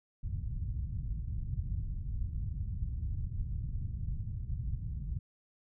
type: low-pass noise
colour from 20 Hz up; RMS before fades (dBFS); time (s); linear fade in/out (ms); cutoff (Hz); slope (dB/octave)
white; -36; 0.23-5.19; 5; 110; 24
effects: none